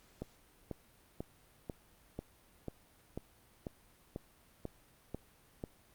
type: click train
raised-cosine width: 2 ms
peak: -26 dBFS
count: 12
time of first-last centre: 0.22-5.639 s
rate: 2.03 Hz
effects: pink hiss -65 dBFS RMS until 5.94 s + Opus 48 kbps